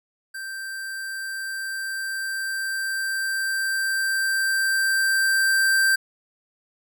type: tone with level ramp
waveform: square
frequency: 1568 Hz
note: G6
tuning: in tune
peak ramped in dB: -32 to -17 dBFS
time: 0.34-5.96 s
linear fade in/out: 10 ms
effects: none